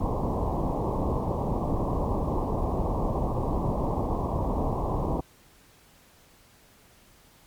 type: low-pass noise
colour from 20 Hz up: pink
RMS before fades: -27 dBFS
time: 0-5.21 s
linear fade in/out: 10 ms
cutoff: 1100 Hz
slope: 96 dB/octave
effects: pink hiss -57 dBFS RMS until 7.46 s + MP3 96 kbps